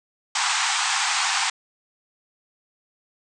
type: band-pass noise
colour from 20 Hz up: pink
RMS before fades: -23 dBFS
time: 0.35-1.5 s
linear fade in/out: 5 ms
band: 760 to 8600 Hz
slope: 96 dB/octave
effects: none